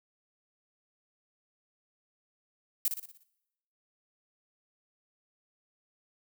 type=noise with echo; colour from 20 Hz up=violet; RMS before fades=-27 dBFS; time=2.85-2.88 s; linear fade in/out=2 ms; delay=59 ms; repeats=6; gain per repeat=-6 dB; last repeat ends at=3.234 s; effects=noise-tail reverb RT60 0.9 s tail -22 dB re dry